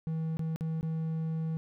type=tone with dropouts; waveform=triangle; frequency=160.7 Hz; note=E3; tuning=44 cents flat; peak=-28 dBFS; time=0.07-1.57 s; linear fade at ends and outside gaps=0 ms; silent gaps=0.37-0.393 / 0.56-0.609 / 0.81-0.829 s; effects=none